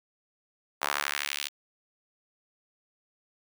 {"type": "tone with high-pass filter sweep", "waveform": "sawtooth", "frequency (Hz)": 72, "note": "D2", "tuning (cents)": -34, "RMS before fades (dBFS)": -32, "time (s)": [0.81, 1.49], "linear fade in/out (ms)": 20, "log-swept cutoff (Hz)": [950, 3300], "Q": 1.4, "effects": []}